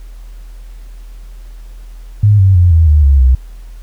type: tone with pitch steps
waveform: sine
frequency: 103.83 / 95.76 / 88.32 / 81.46 / 75.13 / 69.3 / 63.91 Hz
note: G#2 / G2 / F2 / E2 / D2 / C#2 / C2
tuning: 0 / -40 / +20 / -20 / +40 / 0 / -40 cents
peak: -4 dBFS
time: 2.23-3.35 s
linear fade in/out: 5 ms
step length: 160 ms
effects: added 41 Hz sine -28 dBFS peak until 3.82 s + pink hiss -49 dBFS RMS until 3.82 s